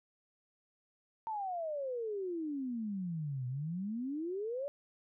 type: exponential two-way sweep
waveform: sine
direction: down then up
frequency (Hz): 910 to 122.5 to 583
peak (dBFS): -35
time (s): 1.27-4.68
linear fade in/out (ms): 0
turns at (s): 3.47
effects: none